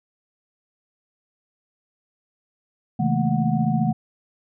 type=tone cluster; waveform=sine; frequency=133.9 / 161.6 / 214.9 / 229.3 / 735 Hz; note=C3 / E3 / A3 / A#3 / F#5; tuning=+40 / -34 / -41 / -28 / -12 cents; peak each=-25 / -23 / -23 / -26 / -28 dBFS; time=2.99-3.93 s; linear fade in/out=10 ms; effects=none